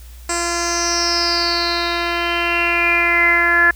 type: tone with low-pass filter sweep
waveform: 10% pulse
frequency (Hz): 343.5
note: F4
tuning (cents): -29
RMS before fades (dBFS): -17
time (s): 0.29-3.71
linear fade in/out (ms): 5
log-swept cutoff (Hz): 7600 to 1700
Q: 9.4
effects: added 60 Hz sine -35 dBFS peak until 3.75 s + white hiss -47 dBFS RMS until 3.75 s